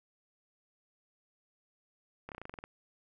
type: slowing click train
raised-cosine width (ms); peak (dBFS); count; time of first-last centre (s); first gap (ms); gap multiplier
0.5; -28; 10; 2.29-2.64; 28; 1.08
effects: none